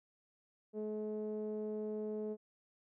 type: tone with low-pass filter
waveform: sawtooth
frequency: 213.5 Hz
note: G#3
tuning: 48 cents sharp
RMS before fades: -40 dBFS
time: 0.73-2.37 s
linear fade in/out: 50 ms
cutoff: 490 Hz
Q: 5.4
effects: none

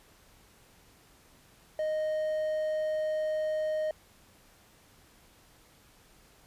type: tone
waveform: triangle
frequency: 620 Hz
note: D#5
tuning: 6 cents flat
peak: -26 dBFS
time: 1.79-3.91 s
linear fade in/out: 2 ms
effects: pink hiss -60 dBFS RMS until 6.46 s + resampled to 32000 Hz

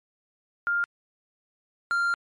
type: tone pair in turn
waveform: sine / triangle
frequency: 1402 / 1391.5 Hz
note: F6 / F6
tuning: +6 / -7 cents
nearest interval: unison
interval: 13 cents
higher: first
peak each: -22 / -20 dBFS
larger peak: second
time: 0.67-0.84 / 1.91-2.14 s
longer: second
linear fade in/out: 0 ms
effects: MP3 48 kbps

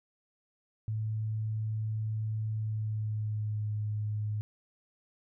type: tone with pitch glide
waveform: sine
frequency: 109 to 105.9 Hz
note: A2 to G#2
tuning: -16 to +34 cents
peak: -30 dBFS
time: 0.88-4.41 s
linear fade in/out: 0 ms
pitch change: -50 cents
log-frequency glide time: 2.53-3.7 s
effects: none

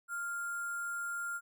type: tone with sample-and-hold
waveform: sine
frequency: 1396.9 Hz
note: F6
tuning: in tune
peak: -35 dBFS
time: 0.08-1.41 s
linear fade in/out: 50 ms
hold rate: 8820 Hz
effects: none

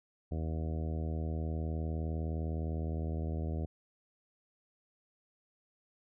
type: harmonic tone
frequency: 79.7 Hz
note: D#2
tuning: 42 cents sharp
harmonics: 1 / 2 / 3 / 4 / 5 / 6 / 7 / 8 / 9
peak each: -34 / -40 / -44 / -46 / -48 / -50 / -51 / -52 / -53 dBFS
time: 0.31-3.66 s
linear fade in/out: 10 ms
effects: none

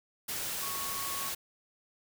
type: tone in noise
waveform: sine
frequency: 1108.7 Hz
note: C#6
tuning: in tune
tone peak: -40 dBFS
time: 0.62-1.3 s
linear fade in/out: 10 ms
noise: white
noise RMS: -36 dBFS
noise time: 0.28-1.35 s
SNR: -7 dB
effects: none

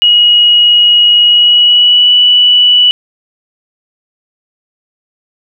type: tone with pitch glide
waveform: sine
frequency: 2899 to 2956 Hz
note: F#7 to F#7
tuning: -36 to -2 cents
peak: -3 dBFS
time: 0.02-2.91 s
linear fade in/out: 0 ms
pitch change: +34 cents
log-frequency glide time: 1.25-2.13 s
effects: none

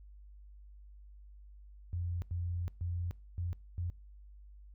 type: tone bursts at uneven times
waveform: sine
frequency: 87.31 Hz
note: F2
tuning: in tune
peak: -33 dBFS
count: 5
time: 1.93-2.22 / 2.31-2.68 / 2.81-3.11 / 3.38-3.53 / 3.78-3.9 s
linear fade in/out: 0 ms
effects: noise-tail reverb RT60 0.4 s tail -24 dB re dry + added 50 Hz sine -51 dBFS peak until 4.74 s

